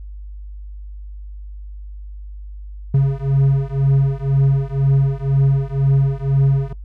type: beating tone pair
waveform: triangle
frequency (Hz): 135.9 / 137.9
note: C#3 / C#3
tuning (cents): -34 / -9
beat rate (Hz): 2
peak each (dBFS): -14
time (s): 2.94-6.73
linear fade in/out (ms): 5
effects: noise-tail reverb RT60 0.1 s tail -21 dB re dry + added 50 Hz sine -30 dBFS peak until 6.84 s